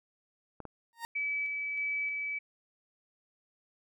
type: clicks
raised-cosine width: 1 ms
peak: -28 dBFS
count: 2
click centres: 0.603 / 0.653 s
type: tone with exponential growth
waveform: 30% pulse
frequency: 928 Hz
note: A#5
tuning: 8 cents flat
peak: -30 dBFS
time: 0.93-1.05 s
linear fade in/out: 0 ms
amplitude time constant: 25 ms
type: tone with tremolo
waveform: sine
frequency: 2295 Hz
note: D7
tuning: 40 cents flat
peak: -30 dBFS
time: 1.15-2.39 s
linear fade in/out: 10 ms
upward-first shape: square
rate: 1.6 Hz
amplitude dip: 25%
effects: none